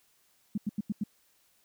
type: tone bursts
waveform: sine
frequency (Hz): 207.7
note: G#3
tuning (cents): 0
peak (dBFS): -27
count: 5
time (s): 0.55-1.038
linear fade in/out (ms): 5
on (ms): 28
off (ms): 87
effects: white hiss -68 dBFS RMS until 1.64 s